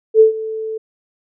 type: tone with ADSR envelope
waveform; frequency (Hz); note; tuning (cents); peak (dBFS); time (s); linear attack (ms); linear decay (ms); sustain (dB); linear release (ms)
sine; 440; A4; 0; -3; 0.14-0.78; 62; 120; -18; 9
effects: none